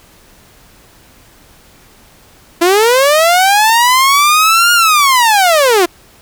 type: linear two-way sweep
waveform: sawtooth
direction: up then down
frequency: 331.6 to 1431 to 331.6 Hz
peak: -3 dBFS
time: 2.61-5.86 s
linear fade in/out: 10 ms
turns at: 4.73 s
effects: pink hiss -44 dBFS RMS until 6.21 s